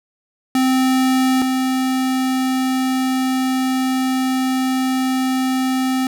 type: tone pair in turn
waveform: square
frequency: 259.9 / 259.9 Hz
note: C4 / C4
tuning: -11 / -11 cents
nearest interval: unison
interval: 0 cents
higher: neither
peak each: -14 / -17 dBFS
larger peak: first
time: 0.55-1.42 / 1.42-6.07 s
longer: second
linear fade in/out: 2 ms
effects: none